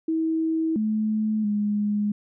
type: tone with pitch steps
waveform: sine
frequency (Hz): 322.1 / 215.9 / 207.5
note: E4 / A3 / G#3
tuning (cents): -40 / -33 / -1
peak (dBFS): -21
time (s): 0.08-2.12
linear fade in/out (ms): 5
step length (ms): 680
effects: none